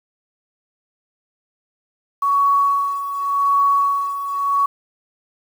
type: tone with tremolo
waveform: sine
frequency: 1121 Hz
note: C#6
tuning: 19 cents sharp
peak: -12 dBFS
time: 2.22-4.66 s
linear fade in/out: 5 ms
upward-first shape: sine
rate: 0.88 Hz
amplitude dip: 70%
effects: 7-bit